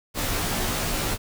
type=noise with comb filter; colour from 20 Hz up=pink; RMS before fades=-26 dBFS; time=0.14-1.18 s; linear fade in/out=50 ms; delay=15 ms; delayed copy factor=-0.95; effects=none